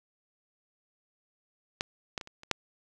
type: clicks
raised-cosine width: 0.2 ms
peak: -12 / -16 / -23 / -30 / -30 / -8 dBFS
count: 6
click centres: 1.809 / 2.178 / 2.212 / 2.274 / 2.434 / 2.513 s
effects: none